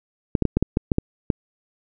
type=clicks; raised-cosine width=3 ms; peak=-5 dBFS; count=9; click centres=0.352 / 0.423 / 0.453 / 0.57 / 0.626 / 0.771 / 0.918 / 0.984 / 1.302 s; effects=none